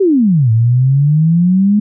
sine exponential two-way sweep, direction down then up, 409.3 to 110 to 212.1 Hz, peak -7 dBFS, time 0-1.8 s, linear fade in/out 10 ms, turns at 0.51 s, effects none

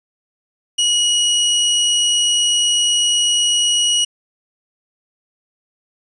sawtooth tone, 2908 Hz, F#7, 31 cents flat, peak -10 dBFS, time 0.78-4.05 s, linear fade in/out 10 ms, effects resampled to 24000 Hz + 8-bit

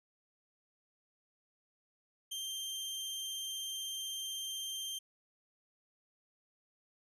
sawtooth tone, 3158 Hz, G7, 12 cents sharp, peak -35 dBFS, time 2.31-4.99 s, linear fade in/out 10 ms, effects resampled to 32000 Hz

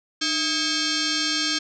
sine tone with frequency modulation, 661 Hz, E5, 5 cents sharp, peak -21 dBFS, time 0.21-1.59 s, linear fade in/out 10 ms, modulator 964 Hz, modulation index 5.7, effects none

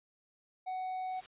triangle tone, 745 Hz, F#5, 12 cents sharp, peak -33 dBFS, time 0.66-1.21 s, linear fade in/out 20 ms
white noise with exponential growth, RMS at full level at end -49 dBFS, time 0.91-1.26 s, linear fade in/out 1 ms, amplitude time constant 74 ms
effects resampled to 8000 Hz

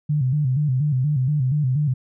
sine tone with vibrato, 138.59 Hz, C#3, in tune, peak -17 dBFS, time 0.09-1.94 s, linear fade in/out 10 ms, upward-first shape square, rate 4.2 Hz, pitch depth 130 cents each way, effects none

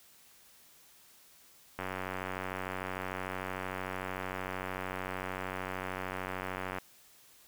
click train, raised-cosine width 0.5 ms, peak -21 dBFS, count 467, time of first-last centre 1.79-6.785 s, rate 93.3 Hz, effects white hiss -60 dBFS RMS until 7.47 s

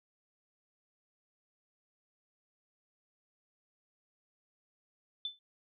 sine tone with exponential decay, 3520 Hz, A7, in tune, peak -31 dBFS, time 5.25-5.39 s, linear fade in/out 2 ms, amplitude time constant 30 ms, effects none

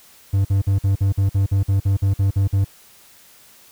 triangle tone bursts, 98 Hz, G2, in tune, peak -12 dBFS, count 14, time 0.33-2.647 s, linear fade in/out 10 ms, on 120 ms, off 49 ms, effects white hiss -49 dBFS RMS until 3.71 s

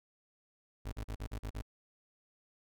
30% pulse tone bursts, 53 Hz, G#1, 36 cents sharp, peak -35 dBFS, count 7, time 0.85-1.622 s, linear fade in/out 10 ms, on 76 ms, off 40 ms, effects none

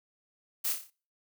blue noise with echo, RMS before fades -31 dBFS, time 0.64-0.73 s, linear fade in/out 10 ms, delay 29 ms, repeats 6, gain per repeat -5 dB, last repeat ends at 0.904 s, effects noise-tail reverb RT60 0.4 s tail -25 dB re dry

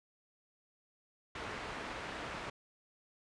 white low-pass noise, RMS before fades -43 dBFS, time 1.35-2.5 s, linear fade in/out 5 ms, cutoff 1800 Hz, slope 12 dB/octave, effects resampled to 22050 Hz

